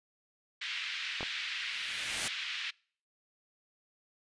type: band-pass noise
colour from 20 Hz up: white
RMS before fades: -38 dBFS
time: 0.61-2.71 s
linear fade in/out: 10 ms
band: 1700 to 3600 Hz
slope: 24 dB/octave
type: clicks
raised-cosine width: 1 ms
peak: -24 dBFS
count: 2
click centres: 1.208 / 1.23 s
type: noise with exponential growth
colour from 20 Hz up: white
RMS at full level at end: -32 dBFS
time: 1.4-2.28 s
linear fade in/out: 2 ms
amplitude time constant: 190 ms
effects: noise-tail reverb RT60 0.5 s tail -26 dB re dry + resampled to 22050 Hz